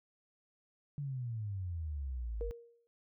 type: exponential sweep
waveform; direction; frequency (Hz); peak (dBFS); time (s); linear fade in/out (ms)
sine; down; 147.3 to 49.02; -36; 0.98-2.51; 0
type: tone with exponential decay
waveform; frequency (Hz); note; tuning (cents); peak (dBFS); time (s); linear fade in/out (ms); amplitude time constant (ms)
sine; 469.3; A#4; +12; -35; 2.41-2.87; 0; 98
effects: none